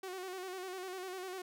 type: tone with vibrato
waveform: sawtooth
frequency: 371.7 Hz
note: F#4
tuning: 8 cents sharp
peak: -37 dBFS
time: 0.03-1.42 s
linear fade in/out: 5 ms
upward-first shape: square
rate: 10 Hz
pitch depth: 46 cents each way
effects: none